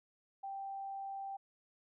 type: tone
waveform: sine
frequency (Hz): 784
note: G5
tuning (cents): 0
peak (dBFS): -40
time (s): 0.43-1.37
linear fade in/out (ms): 10
effects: none